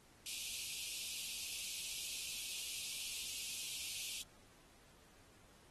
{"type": "high-pass noise", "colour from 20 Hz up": "pink", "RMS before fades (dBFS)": -45, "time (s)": [0.26, 4.22], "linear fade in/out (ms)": 2, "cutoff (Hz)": 2400, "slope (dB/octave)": 96, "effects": ["pink hiss -66 dBFS RMS until 5.7 s", "AAC 32 kbps"]}